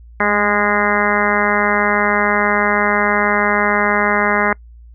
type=harmonic tone with a mistuned harmonic; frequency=206.2 Hz; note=G#3; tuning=12 cents flat; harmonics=1 / 2 / 3 / 4 / 5 / 6 / 7 / 8 / 9 / 10; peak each=-22 / -22 / -22 / -22 / -22 / -22 / -22 / -22 / -22 / -22 dBFS; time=0.2-4.53 s; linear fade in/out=2 ms; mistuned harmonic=1; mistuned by=+22 cents; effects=noise-tail reverb RT60 0.1 s tail -26 dB re dry + added 58 Hz sine -37 dBFS peak until 4.94 s